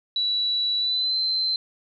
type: tone with pitch glide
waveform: sine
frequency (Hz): 3934 to 4092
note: B7 to C8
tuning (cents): -7 to -39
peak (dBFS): -21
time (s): 0.16-1.56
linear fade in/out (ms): 2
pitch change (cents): +68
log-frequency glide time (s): 0.78-1.17
effects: none